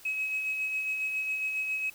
sine tone with tremolo, 2556 Hz, D#7, 46 cents sharp, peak -26 dBFS, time 0.05-1.9 s, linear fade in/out 5 ms, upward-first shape sine, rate 7.3 Hz, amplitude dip 40%, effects tanh soft clip ceiling -24 dBFS + white hiss -53 dBFS RMS until 1.94 s

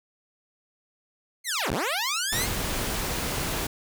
10% pulse linear two-way sweep, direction down then up, 2199 to 42.75 to 2199 Hz, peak -17 dBFS, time 1.44-2.48 s, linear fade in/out 50 ms, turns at 1.71 s
pink noise, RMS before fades -29 dBFS, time 2.32-3.67 s, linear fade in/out 5 ms
effects none

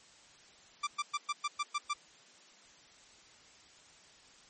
sawtooth tone bursts, 1177 Hz, D6, 3 cents sharp, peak -27 dBFS, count 8, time 0.83-1.936 s, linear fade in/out 10 ms, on 42 ms, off 110 ms, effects white hiss -59 dBFS RMS until 4.49 s + MP3 32 kbps

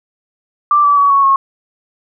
sine tone with pitch steps, 1176 / 1153.8 / 1132 / 1110.6 / 1089.7 Hz, D6 / D6 / C#6 / C#6 / C#6, +2 / -31 / +36 / +3 / -30 cents, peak -7 dBFS, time 0.71-1.36 s, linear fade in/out 2 ms, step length 130 ms, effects none

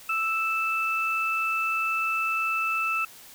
sine tone pair together, 1318.5 / 2637 Hz, E6 / E7, 0 / 0 cents, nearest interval octave, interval 1200 cents, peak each -27 / -26 dBFS, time 0.09-3.05 s, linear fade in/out 5 ms, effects white hiss -48 dBFS RMS until 3.34 s

